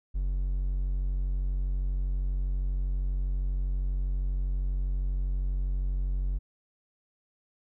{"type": "tone", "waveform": "triangle", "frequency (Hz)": 46.25, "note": "F#1", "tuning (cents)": 0, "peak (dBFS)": -24, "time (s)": [0.14, 6.39], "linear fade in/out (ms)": 20, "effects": []}